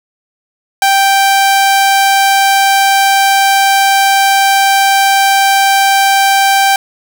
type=tone; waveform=sawtooth; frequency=784 Hz; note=G5; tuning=in tune; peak=-3 dBFS; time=0.82-6.76 s; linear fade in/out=2 ms; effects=none